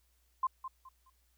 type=tone with echo; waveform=sine; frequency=1046.5 Hz; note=C6; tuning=in tune; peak=-27 dBFS; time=0.43-0.47 s; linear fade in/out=5 ms; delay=210 ms; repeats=3; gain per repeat=-11 dB; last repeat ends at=1.1 s; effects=added 60 Hz sine -70 dBFS peak until 1.37 s + white hiss -75 dBFS RMS until 1.37 s